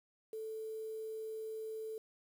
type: tone with quantisation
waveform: sine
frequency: 439.6 Hz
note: A4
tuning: 2 cents flat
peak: -40 dBFS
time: 0.33-1.98 s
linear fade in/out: 2 ms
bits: 10
effects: none